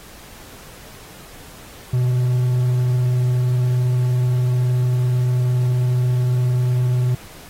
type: tone with vibrato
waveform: triangle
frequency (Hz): 124.9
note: B2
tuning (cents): +20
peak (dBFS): -13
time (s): 1.93-7.15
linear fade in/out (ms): 5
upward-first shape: square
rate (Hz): 20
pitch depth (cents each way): 24
effects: pink hiss -42 dBFS RMS until 7.49 s + AAC 48 kbps